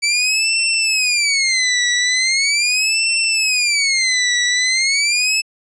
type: tone with vibrato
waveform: 20% pulse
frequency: 2293 Hz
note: D7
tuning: 42 cents flat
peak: -9 dBFS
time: 0.02-5.42 s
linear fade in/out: 20 ms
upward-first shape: sine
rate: 0.4 Hz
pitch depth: 280 cents each way
effects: resampled to 22050 Hz